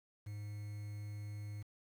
triangle tone with quantisation, 103.83 Hz, G#2, in tune, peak -40 dBFS, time 0.26-1.63 s, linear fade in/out 10 ms, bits 10, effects none

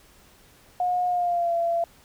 sine tone with pitch glide, 720 to 679.6 Hz, F#5 to F5, -47 to -47 cents, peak -21 dBFS, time 0.8-1.84 s, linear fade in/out 2 ms, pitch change -100 cents, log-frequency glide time 1.07-1.54 s, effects pink hiss -55 dBFS RMS until 2.04 s

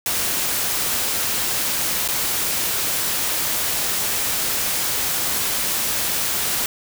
white noise with dropouts, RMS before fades -22 dBFS, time 0.06-6.66 s, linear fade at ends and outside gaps 1 ms, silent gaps 2.078-2.086 s, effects none

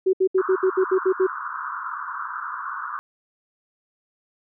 sine tone bursts, 376.9 Hz, F#4, 32 cents sharp, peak -15 dBFS, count 9, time 0.06-1.269 s, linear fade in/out 10 ms, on 73 ms, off 69 ms
white band-pass noise, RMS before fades -31 dBFS, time 0.38-2.99 s, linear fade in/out 0 ms, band 990 to 1500 Hz, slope 96 dB/octave
effects none

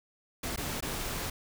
pink noise with dropouts, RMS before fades -35 dBFS, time 0.43-1.3 s, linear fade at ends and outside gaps 5 ms, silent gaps 0.562-0.574 / 0.807-0.824 s, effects none

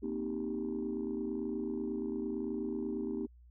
sine chord, C minor seventh, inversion third, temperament equal, 233.1 / 261.6 / 311.1 / 392 Hz, Bb3 / C4 / Eb4 / G4, 0 / 0 / 0 / 0 cents, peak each -38 / -40 / -38 / -38 dBFS, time 0.02-3.27 s, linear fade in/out 20 ms, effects tanh soft clip ceiling -27 dBFS + added 60 Hz sine -55 dBFS peak until 3.5 s

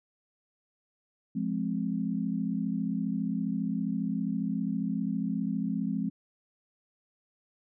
sine chord, F minor, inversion none, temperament just, 174.61 / 209.5 / 261.9 Hz, F3 / Ab3 / C4, 0 / +15 / +2 cents, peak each -33 / -31 / -33 dBFS, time 1.35-6.1 s, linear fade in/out 10 ms, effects none

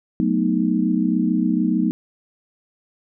sine chord, B dominant seventh, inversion second, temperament equal, 185 / 220 / 246.9 / 311.1 Hz, F#3 / A3 / B3 / D#4, 0 / 0 / 0 / 0 cents, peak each -22 dBFS, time 0.2-1.91 s, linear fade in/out 0 ms, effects none

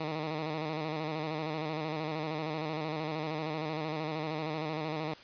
10% pulse tone with vibrato, 155.56 Hz, D#3, in tune, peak -25 dBFS, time 0-5.14 s, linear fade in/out 5 ms, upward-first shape square, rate 13 Hz, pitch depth 49 cents each way, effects white hiss -52 dBFS RMS until 5.23 s + resampled to 11025 Hz

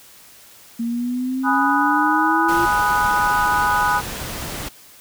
sine exponential sweep, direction up, 230 to 344.8 Hz, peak -20 dBFS, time 0.79-2.66 s, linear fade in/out 10 ms
sine chord, G# minor seventh, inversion none, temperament equal, 830.6 / 987.8 / 1244.5 / 1480 Hz, G#5 / B5 / D#6 / F#6, 0 / 0 / 0 / 0 cents, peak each -21 dBFS, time 1.43-4.02 s, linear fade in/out 50 ms
pink noise, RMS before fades -29 dBFS, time 2.48-4.69 s, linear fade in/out 10 ms
effects white hiss -46 dBFS RMS until 5 s

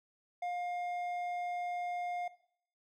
sine tone with hard clipping, 709 Hz, F5, 26 cents sharp, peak -36 dBFS, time 0.42-2.28 s, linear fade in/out 5 ms, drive 6 dB, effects noise-tail reverb RT60 0.6 s tail -17 dB re dry

